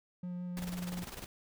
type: tone with vibrato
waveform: triangle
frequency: 178.2 Hz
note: F3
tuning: 35 cents sharp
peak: -35 dBFS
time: 0.23-1.04 s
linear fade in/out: 5 ms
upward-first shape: sine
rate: 6 Hz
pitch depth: 8 cents each way
type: noise with tremolo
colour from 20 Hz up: pink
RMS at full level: -43 dBFS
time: 0.57-1.26 s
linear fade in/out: 0 ms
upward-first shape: square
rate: 20 Hz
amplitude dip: 65%
effects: none

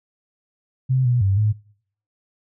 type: tone with pitch steps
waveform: sine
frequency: 130.2 / 122.6 / 97.4 / 106.6 Hz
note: C3 / B2 / G2 / G#2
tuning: -8 / -12 / -11 / +46 cents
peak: -15 dBFS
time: 0.89-1.53 s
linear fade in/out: 20 ms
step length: 160 ms
effects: noise-tail reverb RT60 0.6 s tail -24 dB re dry

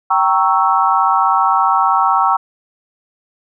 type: chord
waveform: sine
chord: G diminished seventh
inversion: none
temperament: equal with one note detuned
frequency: 776.8 / 932.3 / 1108.7 / 1318.5 Hz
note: G5 / Bb5 / Db6 / Fb6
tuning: -16 / 0 / 0 / 0 cents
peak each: -16 dBFS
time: 0.1-2.37 s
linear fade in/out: 10 ms
effects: none

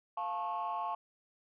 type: chord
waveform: sine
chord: F augmented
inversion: none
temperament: just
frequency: 698.5 / 873.1 / 1091.3 Hz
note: F5 / A5 / C#6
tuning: 0 / -14 / -27 cents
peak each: -38 / -36 / -36 dBFS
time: 0.17-0.95 s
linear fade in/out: 5 ms
effects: tanh soft clip ceiling -29 dBFS

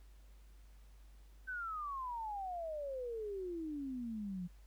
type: exponential sweep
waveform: sine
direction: down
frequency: 1549 to 172.6 Hz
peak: -39 dBFS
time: 1.47-4.48 s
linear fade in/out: 20 ms
effects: added 50 Hz sine -56 dBFS peak until 4.66 s + pink hiss -71 dBFS RMS until 4.66 s

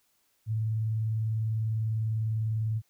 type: tone with vibrato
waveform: sine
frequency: 110 Hz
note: A2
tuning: in tune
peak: -26 dBFS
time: 0.46-2.82 s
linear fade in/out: 50 ms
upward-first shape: sine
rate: 20 Hz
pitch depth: 66 cents each way
effects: white hiss -71 dBFS RMS until 2.89 s

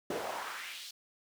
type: noise with high-pass filter sweep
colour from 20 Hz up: brown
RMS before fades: -40 dBFS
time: 0.1-0.91 s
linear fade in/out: 5 ms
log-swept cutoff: 390 to 4500 Hz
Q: 2
effects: none

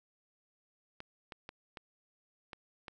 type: clicks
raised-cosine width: 0.3 ms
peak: -28 dBFS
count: 6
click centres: 1.004 / 1.322 / 1.491 / 1.772 / 2.532 / 2.882 s
effects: none

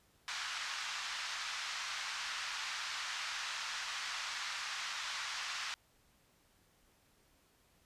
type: band-pass noise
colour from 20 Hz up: pink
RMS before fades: -41 dBFS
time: 0.28-5.74 s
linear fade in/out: 0 ms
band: 1100 to 6200 Hz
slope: 24 dB/octave
effects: pink hiss -70 dBFS RMS until 7.85 s + resampled to 32000 Hz

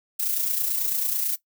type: noise with amplitude modulation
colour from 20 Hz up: violet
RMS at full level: -23 dBFS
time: 0.19-1.36 s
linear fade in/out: 10 ms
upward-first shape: sine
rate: 29.1 Hz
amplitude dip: 50%
effects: noise-tail reverb RT60 0.1 s tail -17 dB re dry

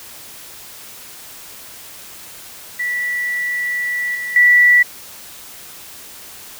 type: tone with level steps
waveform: sine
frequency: 1957 Hz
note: B6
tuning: 16 cents flat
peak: -18 / -22 / -7 dBFS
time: 2.79-4.83 s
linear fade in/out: 10 ms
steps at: 4.15 / 4.36 s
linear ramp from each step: 2 ms
effects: white hiss -37 dBFS RMS until 6.59 s

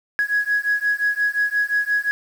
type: beating tone pair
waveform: sine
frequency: 1666 / 1671.7 Hz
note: G#6 / G#6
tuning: +5 / +11 cents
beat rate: 5.7 Hz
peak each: -20 dBFS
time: 0.19-2.11 s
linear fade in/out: 0 ms
effects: tanh soft clip ceiling -12 dBFS + 7-bit

